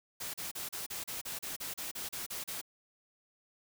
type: noise bursts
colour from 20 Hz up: white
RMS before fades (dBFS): -40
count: 14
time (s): 0.2-2.615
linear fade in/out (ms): 10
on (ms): 140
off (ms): 35
effects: none